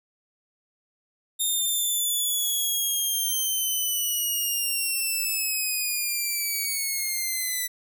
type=linear sweep; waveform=5% pulse; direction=down; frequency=3666 to 1975.5 Hz; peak=-16 dBFS; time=1.39-7.68 s; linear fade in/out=20 ms; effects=none